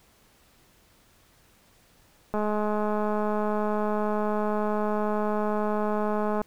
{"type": "click train", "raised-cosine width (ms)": 1, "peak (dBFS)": -15, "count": 861, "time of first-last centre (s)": [2.34, 6.416], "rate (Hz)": 211, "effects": ["pink hiss -60 dBFS RMS until 6.46 s"]}